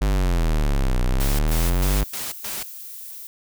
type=exponential two-way sweep; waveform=square; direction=down then up; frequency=51.6 to 30.21 to 51.6 Hz; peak=-18 dBFS; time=0.01-2.04 s; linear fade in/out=10 ms; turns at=1.01 s
type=noise bursts; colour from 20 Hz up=white; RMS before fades=-30 dBFS; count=5; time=1.2-2.63 s; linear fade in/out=5 ms; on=190 ms; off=120 ms
type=noise; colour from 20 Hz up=violet; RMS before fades=-37 dBFS; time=1.48-3.27 s; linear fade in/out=0 ms
effects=none